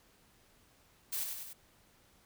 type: noise with echo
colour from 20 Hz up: blue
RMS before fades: -36 dBFS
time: 1.12-1.24 s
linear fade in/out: 10 ms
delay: 98 ms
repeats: 3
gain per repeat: -4 dB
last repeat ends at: 1.534 s
effects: pink hiss -66 dBFS RMS until 2.25 s